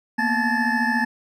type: tone cluster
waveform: triangle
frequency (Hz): 231.7 / 245.7 / 868 / 1725 / 1797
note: A#3 / B3 / A5 / A6 / A6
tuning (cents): -10 / -9 / -24 / -35 / +36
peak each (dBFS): -23 / -26 / -23 / -22 / -25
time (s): 0.18-1.05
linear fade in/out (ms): 10
effects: none